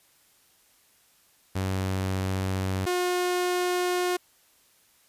sawtooth tone pair in turn, 94.8 / 358.9 Hz, F#2 / F4, +43 / +47 cents, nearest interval octave + major seventh, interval 2304 cents, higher second, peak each -22 / -20 dBFS, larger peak second, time 1.55-2.86 / 2.86-4.17 s, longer neither, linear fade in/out 10 ms, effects white hiss -62 dBFS RMS until 5.08 s + resampled to 32000 Hz

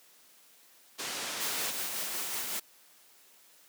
white low-pass noise, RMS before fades -37 dBFS, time 0.98-1.72 s, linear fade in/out 20 ms, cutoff 6700 Hz, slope 12 dB/octave
white noise with tremolo, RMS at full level -34 dBFS, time 1.4-2.6 s, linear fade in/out 10 ms, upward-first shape sine, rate 5.4 Hz, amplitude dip 30%
effects white hiss -60 dBFS RMS until 3.68 s + high-pass 200 Hz 12 dB/octave

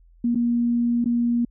sine tone with dropouts, 237.6 Hz, A#3, 33 cents sharp, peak -18 dBFS, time 0.24-1.45 s, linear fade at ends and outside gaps 5 ms, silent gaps 0.348-0.355 / 1.044-1.057 s, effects added 42 Hz sine -50 dBFS peak until 1.5 s

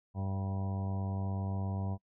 harmonic tone with a mistuned harmonic, 96.9 Hz, G2, 20 cents flat, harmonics 1 / 2 / 3 / 4 / 5 / 6 / 7 / 8 / 9 / 10, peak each -33 / -39 / -50 / -52 / -53 / -53 / -49 / -50 / -59 / -50 dBFS, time 0.14-1.98 s, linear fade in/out 50 ms, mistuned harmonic 6, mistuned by +20 cents, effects noise-tail reverb RT60 0.1 s tail -25 dB re dry

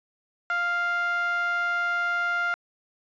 sawtooth tone with band-pass filter, 698.5 Hz, F5, in tune, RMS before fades -26 dBFS, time 0.5-2.54 s, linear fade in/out 0 ms, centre 1500 Hz, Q 4.1, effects resampled to 16000 Hz

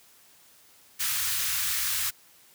white band-stop noise, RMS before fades -28 dBFS, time 0.99-2.11 s, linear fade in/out 20 ms, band 110 to 1200 Hz, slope 24 dB/octave, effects white hiss -57 dBFS RMS until 2.54 s + high-pass 60 Hz 12 dB/octave

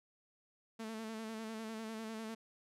sawtooth tone with vibrato, 221.7 Hz, A3, 13 cents sharp, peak -38 dBFS, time 0.79-2.35 s, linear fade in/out 10 ms, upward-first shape square, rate 10 Hz, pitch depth 31 cents each way, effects low-pass 11000 Hz 12 dB/octave

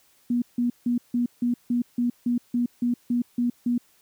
sine tone bursts, 241.5 Hz, B3, 39 cents flat, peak -20 dBFS, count 13, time 0.3-3.78 s, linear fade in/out 5 ms, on 120 ms, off 160 ms, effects white hiss -61 dBFS RMS until 4.01 s

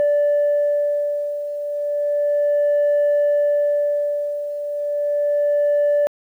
sine beating tone pair, 583 / 583.33 Hz, D5 / D5, -13 / -12 cents, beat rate 0.33 Hz, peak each -21 / -16 dBFS, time 0-6.07 s, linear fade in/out 0 ms, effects tanh soft clip ceiling -12 dBFS + 9-bit

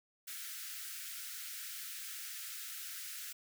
white high-pass noise, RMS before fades -45 dBFS, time 0.27-3.33 s, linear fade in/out 10 ms, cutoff 1300 Hz, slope 96 dB/octave, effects none

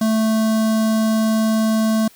square tone with notch filter, 220.1 Hz, A3, 1 cent sharp, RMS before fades -17 dBFS, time 0.01-2.08 s, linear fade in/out 5 ms, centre 2300 Hz, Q 1.1, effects white hiss -49 dBFS RMS until 2.15 s

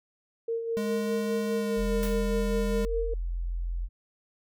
sine tone with tremolo, 458.9 Hz, A#4, 27 cents flat, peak -26 dBFS, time 0.48-3.14 s, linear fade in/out 5 ms, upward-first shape sine, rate 4.9 Hz, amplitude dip 50%
square tone with pitch glide, 208.4 to 202 Hz, G#3 to G#3, +6 to -48 cents, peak -30 dBFS, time 0.77-2.85 s, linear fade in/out 0 ms, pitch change -54 cents, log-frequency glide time 1.52-1.93 s
sine tone, 43.03 Hz, F1, 25 cents flat, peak -28 dBFS, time 1.76-3.89 s, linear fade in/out 50 ms
white noise with exponential decay, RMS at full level -36 dBFS, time 2.03-2.3 s, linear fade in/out 0 ms, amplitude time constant 57 ms
effects none

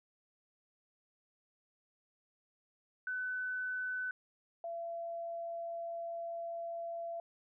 sine tone pair in turn, 1505 / 676.2 Hz, F#6 / E5, +29 / +44 cents, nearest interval octave + major second, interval 1385 cents, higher first, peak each -35 / -38 dBFS, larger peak first, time 3.07-4.11 / 4.64-7.2 s, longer second, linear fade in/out 2 ms, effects none

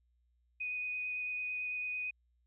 sine tone with vibrato, 2489 Hz, D#7, in tune, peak -35 dBFS, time 0.6-2.11 s, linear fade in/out 10 ms, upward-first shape sine, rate 9 Hz, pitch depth 10 cents each way, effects added 60 Hz sine -70 dBFS peak until 2.46 s

